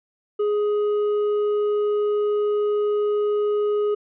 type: tone with hard clipping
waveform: sine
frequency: 416.5 Hz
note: G#4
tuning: 5 cents sharp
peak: -20 dBFS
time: 0.39-3.95 s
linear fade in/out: 10 ms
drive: 4 dB
effects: resampled to 8000 Hz